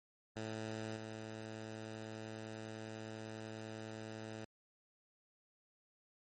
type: tone with level steps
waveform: 10% pulse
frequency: 110 Hz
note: A2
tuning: in tune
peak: -33 / -37 dBFS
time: 0.36-4.45 s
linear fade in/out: 5 ms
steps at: 0.96 s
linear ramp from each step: 10 ms
effects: MP3 32 kbps